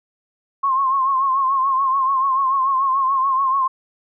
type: tone with vibrato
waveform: sine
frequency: 1072 Hz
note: C6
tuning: 42 cents sharp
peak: -15 dBFS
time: 0.63-3.68 s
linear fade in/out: 10 ms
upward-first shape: triangle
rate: 6.9 Hz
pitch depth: 75 cents each way
effects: none